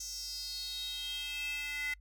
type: tone with high-pass filter sweep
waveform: square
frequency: 290.8 Hz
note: D4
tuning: 17 cents flat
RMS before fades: -39 dBFS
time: 0-1.94 s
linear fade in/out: 5 ms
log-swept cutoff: 6100 to 2000 Hz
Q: 6.8
effects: noise-tail reverb RT60 0.1 s tail -26 dB re dry + added 50 Hz sine -54 dBFS peak until 2 s

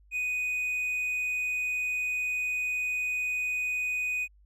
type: tone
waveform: triangle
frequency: 2489 Hz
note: D#7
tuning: in tune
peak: -26 dBFS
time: 0.11-4.28 s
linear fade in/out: 50 ms
effects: added 50 Hz sine -56 dBFS peak until 4.45 s

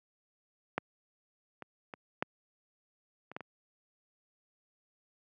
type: clicks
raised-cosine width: 0.5 ms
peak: -15 / -28 / -27 / -14 / -30 / -22 / -28 dBFS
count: 7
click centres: 0.78 / 1.623 / 1.938 / 2.225 / 3.316 / 3.365 / 3.407 s
effects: high-pass 150 Hz 12 dB/octave

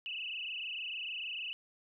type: tone with frequency modulation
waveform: sine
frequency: 2775 Hz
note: F7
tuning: 12 cents flat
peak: -37 dBFS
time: 0.06-1.53 s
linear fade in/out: 0 ms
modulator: 26.6 Hz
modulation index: 7.9
effects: none

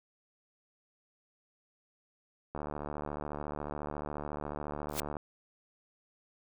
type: click train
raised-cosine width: 1 ms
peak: -24 dBFS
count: 195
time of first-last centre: 2.55-5.168 s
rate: 74.1 Hz
type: noise with exponential growth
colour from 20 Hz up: white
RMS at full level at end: -30 dBFS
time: 4.89-5 s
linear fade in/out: 1 ms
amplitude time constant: 23 ms
effects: none

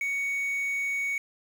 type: tone with quantisation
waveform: triangle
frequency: 2232 Hz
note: C#7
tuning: 11 cents sharp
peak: -25 dBFS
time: 0.01-1.18 s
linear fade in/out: 2 ms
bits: 8
effects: none

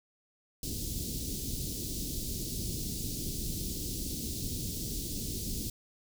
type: band-stop noise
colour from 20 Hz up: pink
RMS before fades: -36 dBFS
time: 0.63-5.7 s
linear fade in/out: 2 ms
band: 350 to 4200 Hz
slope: 24 dB/octave
effects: none

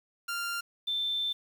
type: tone pair in turn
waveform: sawtooth / sine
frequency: 1392 / 3550 Hz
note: F6 / A7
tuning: -6 / +15 cents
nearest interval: octave + major third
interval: 1621 cents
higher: second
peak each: -28 dBFS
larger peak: neither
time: 0.28-0.61 / 0.87-1.33 s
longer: second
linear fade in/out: 10 ms
effects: 9-bit

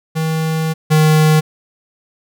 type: tone pair in turn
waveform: square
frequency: 159.5 / 155.32 Hz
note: D#3 / D#3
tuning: +43 / -3 cents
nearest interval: unison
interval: 46 cents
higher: first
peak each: -16 / -9 dBFS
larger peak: second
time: 0.15-0.74 / 0.9-1.41 s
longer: first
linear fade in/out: 20 ms
effects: none

